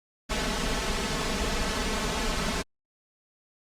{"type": "noise with comb filter", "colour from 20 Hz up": "pink", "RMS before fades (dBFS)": -28, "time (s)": [0.29, 2.63], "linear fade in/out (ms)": 20, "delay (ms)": 4.6, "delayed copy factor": 0.95, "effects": ["low-pass 7000 Hz 12 dB/octave", "Opus 48 kbps"]}